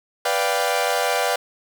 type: chord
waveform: sawtooth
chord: G dominant seventh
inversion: first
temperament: equal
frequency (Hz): 493.9 / 587.3 / 698.5 / 784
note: B4 / D5 / F5 / G5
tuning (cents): 0 / 0 / 0 / 0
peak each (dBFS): -21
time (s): 0.25-1.36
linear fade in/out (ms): 5
effects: none